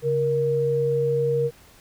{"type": "tone pair together", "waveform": "sine", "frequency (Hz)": [139.4, 469.6], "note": ["C#3", "A#4"], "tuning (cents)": [10, 13], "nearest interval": "octave + major sixth", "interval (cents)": 2103, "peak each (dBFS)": [-26, -20], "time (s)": [0.02, 1.51], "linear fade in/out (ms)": 50, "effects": ["pink hiss -52 dBFS RMS until 1.8 s"]}